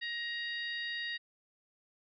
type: harmonic tone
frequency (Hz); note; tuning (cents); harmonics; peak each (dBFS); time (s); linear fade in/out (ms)
941; A#5; +16; 2 / 3 / 4 / 5; -37 / -45 / -42 / -48; 0.01-1.18; 20
effects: none